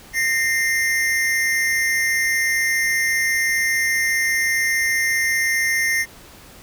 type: tone pair together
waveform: square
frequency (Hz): 1837 / 2092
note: A#6 / C7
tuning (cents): -26 / -1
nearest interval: major second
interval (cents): 225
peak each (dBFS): -21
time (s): 0.13-6.06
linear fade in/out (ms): 50
effects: pink hiss -44 dBFS RMS until 6.62 s